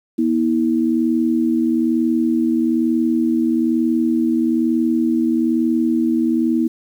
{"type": "tone pair together", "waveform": "sine", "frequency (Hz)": [240.9, 322], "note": ["B3", "E4"], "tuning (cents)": [-43, -41], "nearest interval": "perfect fourth", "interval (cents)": 502, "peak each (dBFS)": -17, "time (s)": [0.18, 6.68], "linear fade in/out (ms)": 10, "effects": ["8-bit"]}